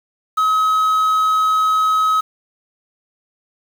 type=tone with quantisation; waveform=triangle; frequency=1276 Hz; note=D#6; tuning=43 cents sharp; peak=-11 dBFS; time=0.37-2.21 s; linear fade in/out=10 ms; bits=6; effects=none